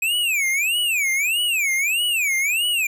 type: tone with vibrato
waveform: square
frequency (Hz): 2489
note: D#7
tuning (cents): 0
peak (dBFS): -19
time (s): 0.02-2.87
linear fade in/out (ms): 5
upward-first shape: sine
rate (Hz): 1.6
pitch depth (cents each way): 290
effects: none